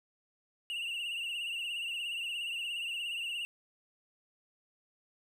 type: tone with vibrato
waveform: triangle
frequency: 2794 Hz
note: F7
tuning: in tune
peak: -33 dBFS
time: 0.7-3.45 s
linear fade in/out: 0 ms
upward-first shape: triangle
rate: 17 Hz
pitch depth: 88 cents each way
effects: none